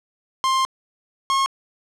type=tone pair in turn; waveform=45% pulse; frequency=1055 / 1082.8 Hz; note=C6 / C#6; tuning=+14 / -41 cents; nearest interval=unison; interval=45 cents; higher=second; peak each=-17 dBFS; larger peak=neither; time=0.44-0.65 / 1.3-1.46 s; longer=first; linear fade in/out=0 ms; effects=low-pass 8000 Hz 12 dB/octave